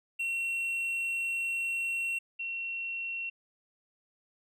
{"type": "tone pair in turn", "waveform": ["triangle", "sine"], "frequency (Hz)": [2725, 2725], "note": ["F7", "F7"], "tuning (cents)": [-43, -43], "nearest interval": "unison", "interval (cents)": 0, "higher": "neither", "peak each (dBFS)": [-28, -33], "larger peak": "first", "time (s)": [[0.19, 2.19], [2.39, 3.3]], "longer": "first", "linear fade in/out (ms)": 10, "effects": []}